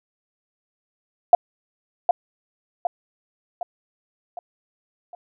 sine tone with echo, 704 Hz, F5, 14 cents sharp, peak -6 dBFS, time 1.33-1.35 s, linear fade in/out 2 ms, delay 760 ms, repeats 5, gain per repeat -6 dB, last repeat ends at 5.15 s, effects none

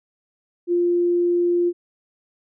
sine tone, 349.2 Hz, F4, in tune, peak -16 dBFS, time 0.67-1.73 s, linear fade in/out 50 ms, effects none

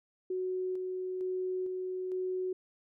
sine tone with tremolo, 370 Hz, F#4, in tune, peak -31 dBFS, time 0.3-2.53 s, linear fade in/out 5 ms, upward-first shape square, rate 1.1 Hz, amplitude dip 25%, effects none

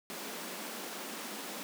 pink high-pass noise, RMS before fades -42 dBFS, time 0.1-1.63 s, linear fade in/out 0 ms, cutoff 180 Hz, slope 96 dB/octave, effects none

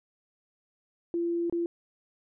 sine tone with dropouts, 341.3 Hz, F4, 40 cents flat, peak -26 dBFS, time 1.14-1.66 s, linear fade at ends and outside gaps 1 ms, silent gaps 1.498-1.525 s, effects none

